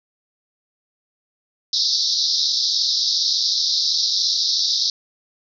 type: band-pass noise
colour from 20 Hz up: white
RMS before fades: -20 dBFS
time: 1.73-4.9 s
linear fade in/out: 2 ms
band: 3700 to 5600 Hz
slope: 96 dB/octave
effects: none